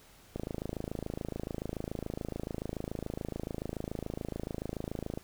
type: click train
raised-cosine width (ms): 2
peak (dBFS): -22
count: 131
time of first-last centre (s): 0.36-5.175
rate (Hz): 27
effects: pink hiss -58 dBFS RMS until 5.23 s